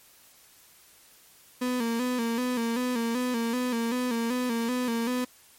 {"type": "tone with vibrato", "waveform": "35% pulse", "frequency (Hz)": 240.3, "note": "B3", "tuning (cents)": -47, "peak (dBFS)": -24, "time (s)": [1.61, 5.25], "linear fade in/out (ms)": 10, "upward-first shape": "square", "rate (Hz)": 2.6, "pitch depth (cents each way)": 70, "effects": ["white hiss -56 dBFS RMS until 5.58 s", "MP3 64 kbps"]}